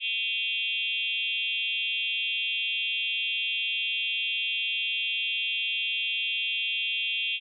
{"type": "tone with frequency modulation", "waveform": "sine", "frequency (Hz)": 2960, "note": "F#7", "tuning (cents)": 0, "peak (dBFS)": -26, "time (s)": [0, 7.4], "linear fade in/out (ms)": 50, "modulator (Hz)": 229, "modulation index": 2.1, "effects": []}